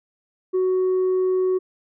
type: tone with tanh clipping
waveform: sine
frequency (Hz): 371.4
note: F#4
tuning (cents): +7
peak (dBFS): -18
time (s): 0.53-1.59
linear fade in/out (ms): 20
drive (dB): 1
effects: none